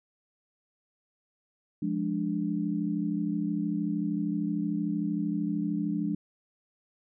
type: chord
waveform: sine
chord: D diminished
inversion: first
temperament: equal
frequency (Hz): 174.61 / 207.7 / 293.7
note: F3 / Ab3 / D4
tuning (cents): 0 / 0 / 0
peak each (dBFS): -32 / -31 / -31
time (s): 1.82-6.15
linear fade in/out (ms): 5
effects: none